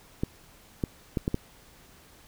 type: clicks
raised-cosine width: 3 ms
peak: -13 dBFS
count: 5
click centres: 0.235 / 0.838 / 1.172 / 1.279 / 1.344 s
effects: pink hiss -55 dBFS RMS until 2.27 s